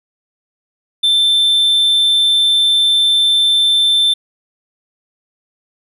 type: tone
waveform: triangle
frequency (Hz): 3550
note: A7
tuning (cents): +15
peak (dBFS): -8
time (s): 1.03-4.14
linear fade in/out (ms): 10
effects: resampled to 32000 Hz